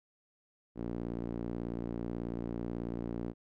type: tone with band-pass filter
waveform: sawtooth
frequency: 58.27 Hz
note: A#1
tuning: in tune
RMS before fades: -38 dBFS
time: 0.75-3.34 s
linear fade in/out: 50 ms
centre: 290 Hz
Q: 1.5
effects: none